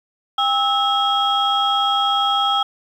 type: tone cluster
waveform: sine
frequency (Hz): 800 / 1301 / 3276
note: G5 / E6 / G#7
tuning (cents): +35 / -23 / -24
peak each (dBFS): -19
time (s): 0.38-2.63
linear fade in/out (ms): 5
effects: tanh soft clip ceiling -8 dBFS + 8-bit